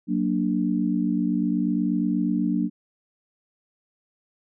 sine chord, Gb augmented, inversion none, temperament equal, 185 / 233.1 / 293.7 Hz, Gb3 / Bb3 / D4, 0 / 0 / 0 cents, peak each -25 dBFS, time 0.07-2.7 s, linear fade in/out 50 ms, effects none

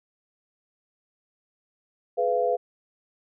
sine tone cluster, 424.1 / 499.8 / 687 Hz, G#4 / B4 / F5, +36 / +21 / -29 cents, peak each -28 / -24 / -25 dBFS, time 2.17-2.57 s, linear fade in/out 20 ms, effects none

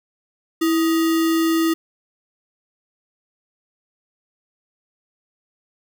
sine tone with sample-and-hold, 327.4 Hz, E4, 12 cents flat, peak -15 dBFS, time 0.61-1.74 s, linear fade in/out 10 ms, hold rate 1575 Hz, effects none

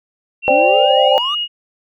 sine tone with pitch glide, 2728 to 2875 Hz, F7 to F7, -41 to +50 cents, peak -17 dBFS, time 0.42-1.48 s, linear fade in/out 50 ms, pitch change +91 cents, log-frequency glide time 0.6-0.94 s
sine chord, C suspended second, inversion none, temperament just, 523.3 / 588.7 / 784.9 Hz, C5 / D5 / G5, 0 / +4 / +2 cents, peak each -14 dBFS, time 0.48-1.18 s, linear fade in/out 0 ms
triangle exponential sweep, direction up, 261.6 to 1244.5 Hz, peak -19 dBFS, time 0.5-1.35 s, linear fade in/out 5 ms
effects none

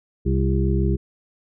harmonic tone with a mistuned harmonic, 66.7 Hz, C2, 34 cents sharp, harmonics 1 / 2 / 3 / 5 / 6, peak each -20 / -23 / -25 / -27 / -28 dBFS, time 0.25-0.97 s, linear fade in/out 20 ms, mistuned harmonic 5, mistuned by +34 cents, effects none

